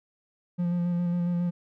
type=tone with vibrato; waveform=triangle; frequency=174.61 Hz; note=F3; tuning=in tune; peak=-22 dBFS; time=0.58-1.51 s; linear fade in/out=20 ms; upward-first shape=square; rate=7.3 Hz; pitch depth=16 cents each way; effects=none